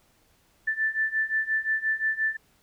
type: beating tone pair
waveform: sine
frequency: 1760 / 1765.7 Hz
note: A6 / A6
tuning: 0 / +6 cents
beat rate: 5.7 Hz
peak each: -28 / -26 dBFS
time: 0.67-2.37 s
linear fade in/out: 10 ms
effects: pink hiss -64 dBFS RMS until 2.62 s